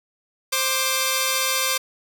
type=tone pair together; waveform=5% pulse; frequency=526 / 1179.9 Hz; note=C5 / D6; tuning=+9 / +8 cents; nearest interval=octave + major second; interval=1399 cents; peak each=-11 dBFS; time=0.52-1.78 s; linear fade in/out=10 ms; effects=none